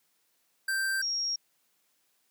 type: tone pair in turn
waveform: square / sine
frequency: 1568 / 5588 Hz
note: G6 / F8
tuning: 0 / 0 cents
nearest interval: octave + minor seventh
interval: 2200 cents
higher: second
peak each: -28 dBFS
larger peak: neither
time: 0.68-1.02 / 1.02-1.36 s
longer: neither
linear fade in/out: 5 ms
effects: white hiss -72 dBFS RMS until 2.3 s + high-pass 150 Hz 12 dB/octave